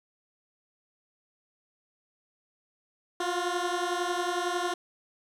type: beating tone pair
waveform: 15% pulse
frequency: 349.2 / 360.2 Hz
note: F4 / F#4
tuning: 0 / -46 cents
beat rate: 11 Hz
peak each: -24 / -25 dBFS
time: 3.2-4.74 s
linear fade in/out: 5 ms
effects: low-pass 9000 Hz 12 dB/octave + 10-bit